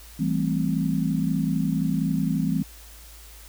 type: chord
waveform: sine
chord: A minor seventh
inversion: second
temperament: equal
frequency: 164.81 / 196 / 220 / 261.6 Hz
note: E3 / G3 / A3 / C4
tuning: 0 / 0 / 0 / 0 cents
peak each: -25 / -27 / -29 / -27 dBFS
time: 0.19-2.63 s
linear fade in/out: 10 ms
effects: added 55 Hz sine -45 dBFS peak until 3.48 s + white hiss -48 dBFS RMS until 3.48 s